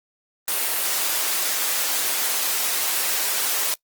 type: high-pass noise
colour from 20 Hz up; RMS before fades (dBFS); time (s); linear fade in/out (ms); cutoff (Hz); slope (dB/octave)
white; -23; 0.48-3.74; 0; 410; 12
effects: noise-tail reverb RT60 0.1 s tail -24 dB re dry + Opus 24 kbps